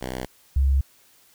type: tone pair in turn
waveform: 5% pulse / sine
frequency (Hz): 63.5 / 67.85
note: B1 / C#2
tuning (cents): +49 / -36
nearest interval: minor second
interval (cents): 115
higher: second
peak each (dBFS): -18 / -16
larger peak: second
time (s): 0.01-0.26 / 0.56-0.81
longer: neither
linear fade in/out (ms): 5
effects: white hiss -57 dBFS RMS until 1.34 s